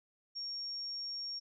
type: tone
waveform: sine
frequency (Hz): 5540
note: F8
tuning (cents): -15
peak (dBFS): -38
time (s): 0.35-1.4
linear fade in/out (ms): 20
effects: none